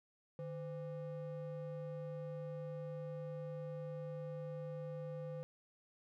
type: ring-modulated tone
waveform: triangle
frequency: 331.7 Hz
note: E4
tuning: 11 cents sharp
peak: -37 dBFS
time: 0.39-5.43 s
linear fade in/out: 0 ms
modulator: 180 Hz
effects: none